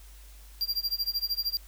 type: tone with tremolo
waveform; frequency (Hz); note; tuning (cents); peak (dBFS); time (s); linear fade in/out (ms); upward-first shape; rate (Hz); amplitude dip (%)
square; 4754; D8; +20; -25; 0.61-1.57; 0; sine; 13; 95
effects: added 50 Hz sine -47 dBFS peak until 1.67 s + white hiss -56 dBFS RMS until 1.67 s